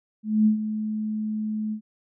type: tone with ADSR envelope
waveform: sine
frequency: 215.1 Hz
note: A3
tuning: 39 cents flat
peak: -14 dBFS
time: 0.23-1.81 s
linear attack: 230 ms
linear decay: 110 ms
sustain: -11 dB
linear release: 87 ms
effects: none